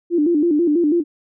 sine tone with vibrato, 319.7 Hz, D#4, 47 cents sharp, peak -13 dBFS, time 0.1-1.04 s, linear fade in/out 50 ms, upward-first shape square, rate 6.1 Hz, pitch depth 130 cents each way, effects none

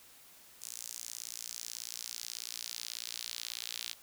sawtooth tone with high-pass filter sweep, 58.27 Hz, A#1, in tune, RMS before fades -43 dBFS, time 0.61-3.94 s, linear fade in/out 20 ms, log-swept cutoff 6900 to 3700 Hz, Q 1.8, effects white hiss -58 dBFS RMS until 4.02 s

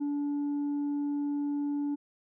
sine tone with tanh clipping, 288.6 Hz, D4, 30 cents flat, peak -29 dBFS, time 0-1.96 s, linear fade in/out 20 ms, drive 2 dB, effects none

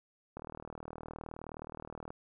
click train, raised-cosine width 1 ms, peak -29 dBFS, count 69, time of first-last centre 0.37-2.105 s, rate 39.2 Hz, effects none

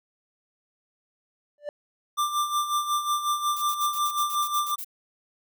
triangle tone with exponential growth, 587.3 Hz, D5, in tune, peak -24 dBFS, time 1.58-1.69 s, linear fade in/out 1 ms, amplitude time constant 23 ms
square tone with tremolo, 1185 Hz, D6, 15 cents sharp, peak -22 dBFS, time 2.17-4.76 s, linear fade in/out 20 ms, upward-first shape sine, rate 5.5 Hz, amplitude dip 65%
violet noise bursts, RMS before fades -35 dBFS, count 11, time 3.56-4.846 s, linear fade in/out 10 ms, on 66 ms, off 56 ms
effects none

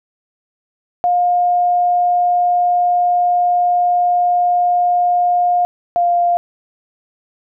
sine tone pair in turn, 710 / 698.6 Hz, F5 / F5, +28 / 0 cents, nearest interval unison, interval 28 cents, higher first, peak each -11 dBFS, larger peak neither, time 1.04-5.65 / 5.96-6.37 s, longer first, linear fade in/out 0 ms, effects none

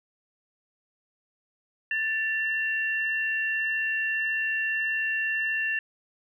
sine tone pair together, 1763.7 / 2738 Hz, A6 / F7, +4 / -35 cents, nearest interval minor sixth, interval 761 cents, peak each -26 / -30 dBFS, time 1.91-5.79 s, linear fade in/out 2 ms, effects none

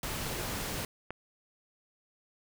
pink noise, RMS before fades -36 dBFS, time 0.03-0.85 s, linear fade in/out 2 ms
click, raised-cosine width 0.5 ms, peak -22 dBFS, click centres 1.106 s
effects none

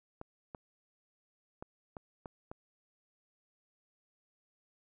clicks, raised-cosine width 1 ms, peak -29 dBFS, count 6, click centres 0.214 / 0.548 / 1.625 / 1.968 / 2.258 / 2.515 s, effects none

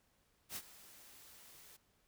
white noise with ADSR envelope, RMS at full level -42 dBFS, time 0.49-1.77 s, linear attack 68 ms, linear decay 56 ms, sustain -17 dB, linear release 13 ms, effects pink hiss -75 dBFS RMS until 2.07 s

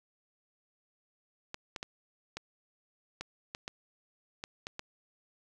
clicks, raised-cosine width 0.2 ms, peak -21 dBFS, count 10, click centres 1.544 / 1.762 / 1.829 / 2.37 / 3.21 / 3.549 / 3.679 / 4.439 / 4.669 / 4.794 s, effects none

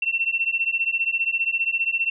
sine beating tone pair, 2700 / 2715 Hz, E7 / F7, +41 / -50 cents, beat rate 15 Hz, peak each -24 / -23 dBFS, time 0.02-2.1 s, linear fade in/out 5 ms, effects none

